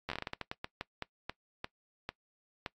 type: slowing click train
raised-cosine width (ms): 0.3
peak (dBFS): -20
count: 18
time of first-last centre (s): 0.09-2.662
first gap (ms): 11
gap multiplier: 1.28
effects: noise-tail reverb RT60 0.1 s tail -20 dB re dry + AAC 64 kbps